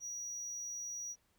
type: tone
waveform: triangle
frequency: 5790 Hz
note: F#8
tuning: 38 cents flat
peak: -39 dBFS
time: 0-1.16 s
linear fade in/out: 50 ms
effects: pink hiss -75 dBFS RMS until 1.38 s